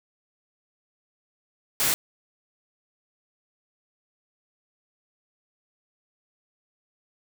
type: noise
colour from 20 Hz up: white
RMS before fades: -23 dBFS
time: 1.8-1.94 s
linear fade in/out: 0 ms
effects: none